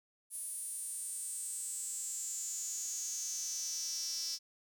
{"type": "tone with high-pass filter sweep", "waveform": "sawtooth", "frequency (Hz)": 329.6, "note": "E4", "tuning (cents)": 0, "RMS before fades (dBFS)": -40, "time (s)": [0.3, 4.39], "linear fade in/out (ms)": 50, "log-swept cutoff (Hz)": [10000, 5300], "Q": 8.7, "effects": []}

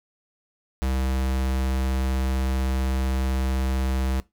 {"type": "tone", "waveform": "square", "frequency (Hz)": 65.41, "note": "C2", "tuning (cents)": 0, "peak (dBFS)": -23, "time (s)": [0.82, 4.2], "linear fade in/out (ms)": 0, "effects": ["noise-tail reverb RT60 0.2 s tail -20 dB re dry"]}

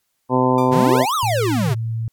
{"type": "harmonic tone", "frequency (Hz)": 127.7, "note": "C3", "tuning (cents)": -42, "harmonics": [1, 2, 3, 4, 5, 6, 7, 8], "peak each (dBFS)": [-22, -18, -21, -21, -26, -28, -20, -22], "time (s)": [0.29, 1.06], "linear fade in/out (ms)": 50}
{"type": "tone with exponential decay", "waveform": "sawtooth", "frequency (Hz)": 1185, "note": "D6", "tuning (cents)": 15, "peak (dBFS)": -25, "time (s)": [0.58, 0.87], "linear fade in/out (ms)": 2, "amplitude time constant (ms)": 62}
{"type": "exponential two-way sweep", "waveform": "square", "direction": "up then down", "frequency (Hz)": [117.1, 1318.5, 117.1], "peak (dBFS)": -18, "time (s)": [0.71, 1.75], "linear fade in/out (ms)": 20, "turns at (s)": 1.15}
{"type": "tone with pitch glide", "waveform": "sine", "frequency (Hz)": [112.4, 113.25], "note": ["A2", "A#2"], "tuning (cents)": [37, -50], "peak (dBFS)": -20, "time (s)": [1.23, 2.08], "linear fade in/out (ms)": 0, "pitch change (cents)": 13, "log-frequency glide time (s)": [1.48, 1.6]}
{"effects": ["white hiss -70 dBFS RMS until 2.12 s", "MP3 96 kbps"]}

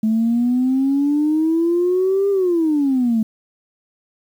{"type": "exponential two-way sweep", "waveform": "sine", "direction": "up then down", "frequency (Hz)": [216.2, 402.5, 216.2], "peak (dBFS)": -13, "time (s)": [0.03, 3.23], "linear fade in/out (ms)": 5, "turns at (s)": 2.3, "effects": ["tanh soft clip ceiling -10 dBFS", "8-bit"]}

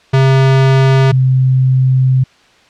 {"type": "tone pair in turn", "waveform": ["square", "sine"], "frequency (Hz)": [133.7, 130.12], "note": ["C3", "C3"], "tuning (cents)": [38, -9], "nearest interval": "unison", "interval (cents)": 47, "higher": "first", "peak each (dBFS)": -7, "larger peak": "neither", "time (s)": [[0.13, 1.12], [1.12, 2.24]], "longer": "second", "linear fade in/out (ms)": 10, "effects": ["white hiss -47 dBFS RMS until 2.69 s", "low-pass 4000 Hz 12 dB/octave"]}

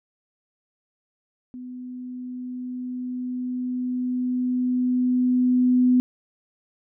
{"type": "tone with level ramp", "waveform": "sine", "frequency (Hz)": 250.6, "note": "B3", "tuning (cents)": 25, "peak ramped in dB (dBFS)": [-34, -14], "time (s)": [1.54, 6], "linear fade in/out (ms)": 0, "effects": []}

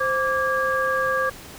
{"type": "tone cluster", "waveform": "sine", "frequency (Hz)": [523, 1164, 1634], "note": ["C5", "D6", "G#6"], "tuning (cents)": [-1, -16, -29], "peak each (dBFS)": -24, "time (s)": [0, 1.3], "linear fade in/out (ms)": 10, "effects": ["pink hiss -41 dBFS RMS until 1.58 s"]}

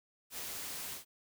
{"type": "noise with ADSR envelope", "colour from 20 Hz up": "white", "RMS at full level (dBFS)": -40, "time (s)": [0.3, 1.05], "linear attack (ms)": 83, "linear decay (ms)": 11, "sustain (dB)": -2, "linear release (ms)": 120, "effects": []}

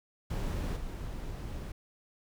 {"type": "noise with level steps", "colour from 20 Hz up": "brown", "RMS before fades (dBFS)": [-33, -39], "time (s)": [0.3, 1.72], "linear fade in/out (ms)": 5, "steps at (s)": 0.76, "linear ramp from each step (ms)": 10, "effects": []}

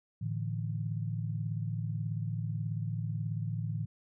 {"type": "chord", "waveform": "sine", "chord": "A suspended fourth", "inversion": "none", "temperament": "just", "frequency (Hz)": [110, 146.67, 165], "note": ["A2", "D3", "E3"], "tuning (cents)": [0, -2, 2], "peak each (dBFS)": [-34, -38, -38], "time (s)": [0.21, 3.86], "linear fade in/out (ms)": 10, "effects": []}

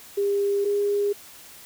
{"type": "tone pair in turn", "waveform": "sine", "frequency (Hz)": [402.1, 407.5], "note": ["G4", "G#4"], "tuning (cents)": [44, -33], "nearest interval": "unison", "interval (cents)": 23, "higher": "second", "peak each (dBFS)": -20, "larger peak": "neither", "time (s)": [[0.17, 0.65], [0.65, 1.13]], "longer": "neither", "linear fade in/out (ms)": 10, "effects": ["white hiss -46 dBFS RMS until 1.65 s"]}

